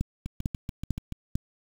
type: two click trains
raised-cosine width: 5 ms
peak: -14 / -21 dBFS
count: 4 / 7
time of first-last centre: 0.01-1.355 / 0.26-1.123 s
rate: 2.23 / 6.95 Hz
effects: 7-bit